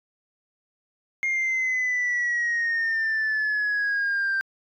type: exponential sweep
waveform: sine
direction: down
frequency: 2132 to 1568 Hz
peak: -20 dBFS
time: 1.23-4.41 s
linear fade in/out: 0 ms
effects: tanh soft clip ceiling -20 dBFS